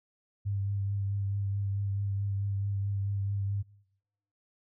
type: tone with vibrato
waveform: sine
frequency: 99.6 Hz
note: G2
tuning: 28 cents sharp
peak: -28 dBFS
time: 0.45-3.63 s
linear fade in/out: 20 ms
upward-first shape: triangle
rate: 4.6 Hz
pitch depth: 23 cents each way
effects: noise-tail reverb RT60 0.9 s tail -26 dB re dry